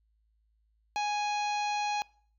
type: harmonic tone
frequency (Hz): 830.6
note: G#5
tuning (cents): 0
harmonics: 1 / 2 / 3 / 4 / 5 / 6 / 7 / 8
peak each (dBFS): -29 / -45 / -37 / -46 / -41 / -53 / -48 / -51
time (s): 0.96-2.02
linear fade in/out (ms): 0
effects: noise-tail reverb RT60 0.5 s tail -23 dB re dry + added 54 Hz sine -68 dBFS peak until 2.38 s